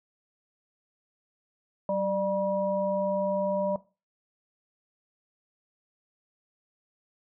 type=tone cluster; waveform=sine; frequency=191.5 / 595 / 964 Hz; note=G3 / D5 / B5; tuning=-40 / +22 / -42 cents; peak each=-33 / -26 / -33 dBFS; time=1.89-3.76 s; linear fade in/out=2 ms; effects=noise-tail reverb RT60 0.3 s tail -17 dB re dry